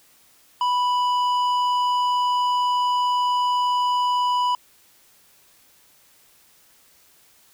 sine tone with tanh clipping, 987.8 Hz, B5, in tune, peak -20 dBFS, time 0.61-4.55 s, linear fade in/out 2 ms, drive 10 dB, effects white hiss -56 dBFS RMS until 7.53 s

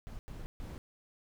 brown noise bursts at uneven times, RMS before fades -43 dBFS, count 3, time 0.07-0.19 / 0.28-0.46 / 0.6-0.78 s, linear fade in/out 0 ms, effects none

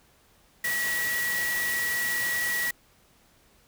sine tone in noise, 1929 Hz, B6, 41 cents flat, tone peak -26 dBFS, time 0.64-2.71 s, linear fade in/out 5 ms, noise white, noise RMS -33 dBFS, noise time 0.64-2.71 s, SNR +4 dB, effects pink hiss -61 dBFS RMS until 3.67 s

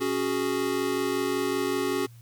square chord, C# suspended fourth, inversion none, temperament equal, 277.2 / 370 / 415.3 Hz, C#4 / F#4 / G#4, 0 / 0 / 0 cents, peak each -31 / -29 / -31 dBFS, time 0-2.07 s, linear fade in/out 20 ms, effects added 117 Hz sine -46 dBFS peak until 2.21 s + white hiss -60 dBFS RMS until 2.21 s

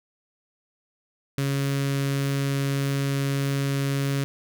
sawtooth tone with notch filter, 138.59 Hz, C#3, in tune, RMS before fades -25 dBFS, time 1.38-4.24 s, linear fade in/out 0 ms, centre 810 Hz, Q 1.1, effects none

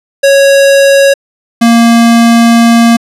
square tone pair in turn, 553 / 232.5 Hz, C#5 / A#3, -4 / -4 cents, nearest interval octave + minor third, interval 1500 cents, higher first, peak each -3 dBFS, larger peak neither, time 0.23-1.14 / 1.61-2.97 s, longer second, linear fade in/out 10 ms, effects low-pass 11000 Hz 12 dB/octave

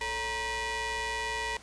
sawtooth ring-modulated tone, 499.7 Hz, B4, 20 cents sharp, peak -24 dBFS, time 0.01-1.57 s, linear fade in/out 2 ms, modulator 1440 Hz, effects pink hiss -52 dBFS RMS until 1.62 s + resampled to 22050 Hz

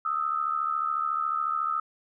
sine tone pair together, 1244.5 / 1318.5 Hz, D#6 / E6, 0 / 0 cents, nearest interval minor second, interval 100 cents, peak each -28 dBFS, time 0.05-1.8 s, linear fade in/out 5 ms, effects none

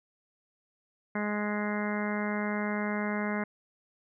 harmonic tone, 208.6 Hz, G#3, 8 cents sharp, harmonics 1 / 2 / 3 / 4 / 5 / 6 / 7 / 8 / 9 / 10, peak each -31 / -38 / -38 / -41 / -41 / -44 / -41 / -42 / -43 / -40 dBFS, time 1.15-3.44 s, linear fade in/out 5 ms, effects none

